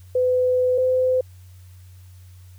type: tone pair in turn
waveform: sine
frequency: 504 / 511.3 Hz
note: B4 / C5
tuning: +35 / -40 cents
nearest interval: unison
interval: 25 cents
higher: second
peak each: -16 dBFS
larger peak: neither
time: 0.15-0.78 / 0.78-1.21 s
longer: first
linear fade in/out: 5 ms
effects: added 91 Hz sine -42 dBFS peak until 2.58 s + white hiss -58 dBFS RMS until 2.58 s